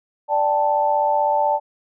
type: chord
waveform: sine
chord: D suspended fourth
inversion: none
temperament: equal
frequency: 587.3 / 784 / 880 Hz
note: D5 / G5 / A5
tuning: 0 / 0 / 0 cents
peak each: -21 / -23 / -18 dBFS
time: 0.28-1.6 s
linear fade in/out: 50 ms
effects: none